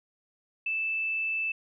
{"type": "tone", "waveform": "sine", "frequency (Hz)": 2637, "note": "E7", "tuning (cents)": 0, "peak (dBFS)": -27, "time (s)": [0.66, 1.52], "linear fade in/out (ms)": 5, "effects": []}